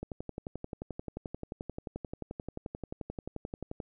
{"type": "click train", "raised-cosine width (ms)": 2, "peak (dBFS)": -24, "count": 44, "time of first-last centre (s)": [0.03, 3.802], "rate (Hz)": 11.4, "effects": []}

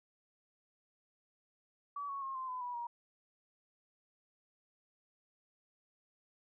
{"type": "tone with pitch steps", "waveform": "sine", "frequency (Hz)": [1144, 1108.9, 1074.8, 1041.8, 1009.8, 978.8, 948.7], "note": ["D6", "C#6", "C6", "C6", "B5", "B5", "A#5"], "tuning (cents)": [-46, 0, 46, -8, 38, -16, 30], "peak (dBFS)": -38, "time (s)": [1.96, 2.87], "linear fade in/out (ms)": 5, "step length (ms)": 130, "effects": []}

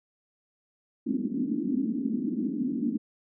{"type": "band-pass noise", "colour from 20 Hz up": "white", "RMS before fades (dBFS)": -29, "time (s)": [1.06, 2.98], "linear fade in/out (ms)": 10, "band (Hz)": [210, 290], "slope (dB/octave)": 48, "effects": []}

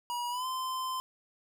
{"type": "tone with pitch glide", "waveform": "square", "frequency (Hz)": [964, 1033.2], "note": ["B5", "C6"], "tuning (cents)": [-42, -22], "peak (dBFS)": -33, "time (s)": [0.1, 1], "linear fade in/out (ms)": 0, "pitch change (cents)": 120, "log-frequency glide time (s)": [0.3, 0.46], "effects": []}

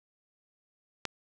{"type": "click", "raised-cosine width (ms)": 0.2, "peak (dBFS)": -14, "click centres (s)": 1.053, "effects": []}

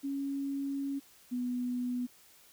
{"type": "tone pair in turn", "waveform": "sine", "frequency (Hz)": [277.2, 247], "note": ["C#4", "B3"], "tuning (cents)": [0, 0], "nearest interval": "major second", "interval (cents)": 200, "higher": "first", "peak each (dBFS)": [-32, -31], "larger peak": "second", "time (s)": [[0.03, 1], [1.31, 2.07]], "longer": "first", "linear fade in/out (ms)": 20, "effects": ["white hiss -60 dBFS RMS until 2.52 s"]}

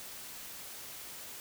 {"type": "silence", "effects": ["white hiss -46 dBFS RMS until 1.4 s"]}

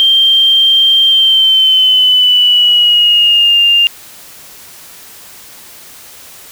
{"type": "tone with pitch glide", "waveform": "sine", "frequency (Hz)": [3165, 2803], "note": ["G7", "F7"], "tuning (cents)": [16, 6], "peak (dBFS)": -5, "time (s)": [0, 3.87], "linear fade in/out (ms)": 0, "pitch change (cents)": -210, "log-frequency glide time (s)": [1.06, 3.6], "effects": ["white hiss -35 dBFS RMS until 6.51 s"]}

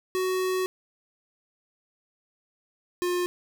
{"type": "tone pair in turn", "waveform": "square", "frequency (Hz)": [372, 356.1], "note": ["F#4", "F4"], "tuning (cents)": [9, 34], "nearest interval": "minor second", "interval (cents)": 75, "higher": "first", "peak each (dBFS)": -25, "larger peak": "neither", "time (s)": [[0.15, 0.66], [3.02, 3.26]], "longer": "first", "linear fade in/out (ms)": 0, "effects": []}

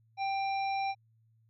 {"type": "harmonic tone with a mistuned harmonic", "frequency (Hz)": 792, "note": "G5", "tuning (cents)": 18, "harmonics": [1, 3, 5, 7], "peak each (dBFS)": [-30, -39, -48, -49], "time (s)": [0.17, 0.95], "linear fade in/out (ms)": 50, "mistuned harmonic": 1, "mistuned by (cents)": -21, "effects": ["added 112 Hz sine -64 dBFS peak until 1.49 s"]}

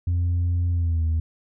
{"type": "tone with pitch glide", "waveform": "sine", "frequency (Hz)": [87.31, 80.53], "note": ["F2", "E2"], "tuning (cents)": [0, -40], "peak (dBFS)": -17, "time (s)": [0.07, 1.2], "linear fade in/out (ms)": 5, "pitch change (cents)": -140, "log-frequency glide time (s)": [0.71, 1.04], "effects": ["tanh soft clip ceiling -18 dBFS"]}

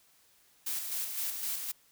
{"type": "noise with tremolo", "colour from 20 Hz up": "blue", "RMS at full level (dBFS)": -34, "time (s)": [0.66, 1.72], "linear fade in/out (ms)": 10, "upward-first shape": "square", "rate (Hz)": 3.9, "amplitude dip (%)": 40, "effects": ["white hiss -65 dBFS RMS until 1.91 s"]}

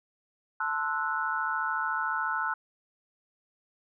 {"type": "chord", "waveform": "sine", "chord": "F# half-diminished seventh", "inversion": "first", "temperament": "equal with one note detuned", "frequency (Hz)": [880, 1046.5, 1318.5, 1472.3], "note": ["A5", "C6", "E6", "F#6"], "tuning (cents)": [0, 0, 0, -9], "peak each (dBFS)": [-34, -36, -32, -31], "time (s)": [0.6, 2.54], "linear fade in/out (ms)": 5, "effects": []}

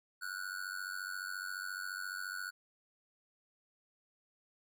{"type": "tone with amplitude modulation", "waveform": "square", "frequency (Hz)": 1468, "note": "F#6", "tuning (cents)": -14, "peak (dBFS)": -36, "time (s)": [0.21, 2.51], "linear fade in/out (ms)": 20, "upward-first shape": "sine", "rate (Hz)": 94.4, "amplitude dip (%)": 90, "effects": []}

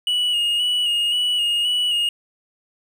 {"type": "tone with vibrato", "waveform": "triangle", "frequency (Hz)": 2900, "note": "F#7", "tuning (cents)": -35, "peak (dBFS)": -16, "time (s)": [0.07, 2.09], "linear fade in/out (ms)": 2, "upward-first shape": "square", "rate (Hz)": 1.9, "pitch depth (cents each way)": 27, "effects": ["9-bit"]}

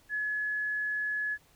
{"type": "tone", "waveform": "sine", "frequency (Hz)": 1700, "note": "G#6", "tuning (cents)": 40, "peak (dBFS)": -29, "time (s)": [0.09, 1.38], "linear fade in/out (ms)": 50, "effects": ["pink hiss -63 dBFS RMS until 1.55 s"]}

